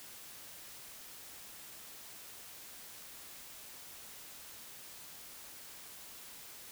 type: silence
effects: white hiss -51 dBFS RMS until 6.71 s